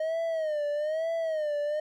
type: tone with vibrato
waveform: triangle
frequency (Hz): 622.3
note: D#5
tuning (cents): 0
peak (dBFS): -25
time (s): 0-1.8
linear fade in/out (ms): 5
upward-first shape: sine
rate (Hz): 1.1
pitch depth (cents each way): 110
effects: none